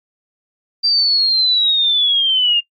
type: linear sweep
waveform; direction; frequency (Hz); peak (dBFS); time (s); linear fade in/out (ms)
sine; down; 4719 to 2794; -11; 0.83-2.61; 20
effects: noise-tail reverb RT60 0.1 s tail -21 dB re dry + MP3 48 kbps